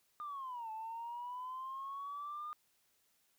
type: linear two-way sweep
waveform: sine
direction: down then up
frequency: 1220 to 870 to 1220 Hz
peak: -40 dBFS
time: 0.2-2.53 s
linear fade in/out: 0 ms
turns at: 0.71 s
effects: tanh soft clip ceiling -37 dBFS + white hiss -75 dBFS RMS until 3.38 s